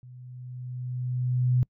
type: tone with level ramp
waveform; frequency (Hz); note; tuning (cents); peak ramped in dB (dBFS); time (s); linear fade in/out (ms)
sine; 125.3; B2; +25; -44 to -18; 0.03-1.63; 0
effects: noise-tail reverb RT60 0.1 s tail -26 dB re dry